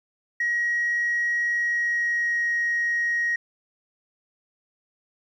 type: tone with pitch glide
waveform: sine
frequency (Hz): 1899 to 1884.8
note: A#6 to A#6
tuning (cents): +32 to +19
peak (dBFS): -20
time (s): 0.4-3.36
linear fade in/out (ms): 5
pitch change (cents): -13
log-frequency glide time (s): 1.55-2.53
effects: tanh soft clip ceiling -18 dBFS + 10-bit